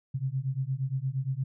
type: beating tone pair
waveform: sine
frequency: 128.8 / 137.4 Hz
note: C3 / C#3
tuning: -27 / -15 cents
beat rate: 8.6 Hz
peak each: -31 dBFS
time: 0.14-1.44 s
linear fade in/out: 10 ms
effects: none